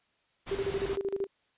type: noise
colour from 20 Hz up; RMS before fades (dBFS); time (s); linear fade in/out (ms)
pink; -39; 0.46-0.97; 20
type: tone with tremolo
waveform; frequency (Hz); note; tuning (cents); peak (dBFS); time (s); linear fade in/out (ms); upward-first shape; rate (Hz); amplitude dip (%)
sine; 393.7; G4; +8; -27; 0.51-1.27; 5; square; 13; 80
effects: white hiss -71 dBFS RMS until 1.57 s + resampled to 8000 Hz